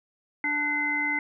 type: harmonic tone with a mistuned harmonic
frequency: 293.7 Hz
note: D4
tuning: in tune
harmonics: 1 / 3 / 5 / 7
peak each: -34 / -34 / -35 / -25 dBFS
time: 0.44-1.19 s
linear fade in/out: 2 ms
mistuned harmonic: 5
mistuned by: +25 cents
effects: none